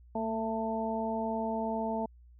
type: harmonic tone with a mistuned harmonic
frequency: 222.3 Hz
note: A3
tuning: 18 cents sharp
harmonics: 1 / 2 / 3 / 4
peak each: -34 / -38 / -35 / -36 dBFS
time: 0.15-2.06 s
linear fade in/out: 5 ms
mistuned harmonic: 1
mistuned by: +20 cents
effects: added 60 Hz sine -53 dBFS peak until 2.39 s